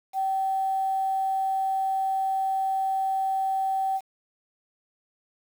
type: tone with quantisation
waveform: sine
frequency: 770 Hz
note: G5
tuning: 31 cents flat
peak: -23 dBFS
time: 0.13-4.01 s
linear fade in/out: 50 ms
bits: 8
effects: none